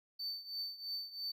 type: tone with tremolo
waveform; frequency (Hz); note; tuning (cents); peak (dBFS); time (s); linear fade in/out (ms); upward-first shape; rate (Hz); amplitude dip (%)
triangle; 4548; C#8; +44; -35; 0.19-1.32; 10; triangle; 3; 85
effects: none